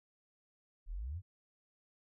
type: exponential sweep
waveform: sine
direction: up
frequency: 34.34 to 101 Hz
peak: -38 dBFS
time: 0.86-1.22 s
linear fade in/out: 50 ms
effects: none